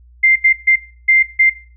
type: tone bursts at uneven times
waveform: sine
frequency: 2093 Hz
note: C7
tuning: in tune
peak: -7 dBFS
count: 5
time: 0.23-0.36 / 0.44-0.53 / 0.67-0.76 / 1.08-1.23 / 1.39-1.5 s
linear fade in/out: 10 ms
effects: noise-tail reverb RT60 0.4 s tail -18 dB re dry + added 60 Hz sine -42 dBFS peak until 1.76 s